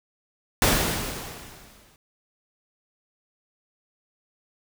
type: noise with exponential decay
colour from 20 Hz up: pink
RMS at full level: -18 dBFS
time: 0.62-1.96 s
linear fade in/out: 1 ms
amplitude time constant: 290 ms
effects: none